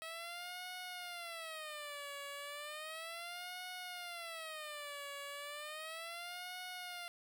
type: tone with vibrato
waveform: 10% pulse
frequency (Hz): 642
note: E5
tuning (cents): -46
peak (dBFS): -36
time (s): 0.02-7.08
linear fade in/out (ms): 0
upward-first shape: sine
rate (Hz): 0.34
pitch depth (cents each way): 220
effects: none